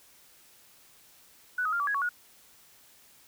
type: tone with pitch steps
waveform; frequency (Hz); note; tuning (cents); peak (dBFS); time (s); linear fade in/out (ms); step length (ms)
sine; 1485 / 1263 / 1396 / 1151 / 1662 / 1119 / 1448; F#6 / D#6 / F6 / D6 / G#6 / C#6 / F#6; +6 / +26 / -1 / -35 / +1 / +16 / -38; -26; 1.58-2.091; 5; 73
effects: white hiss -58 dBFS RMS until 3.27 s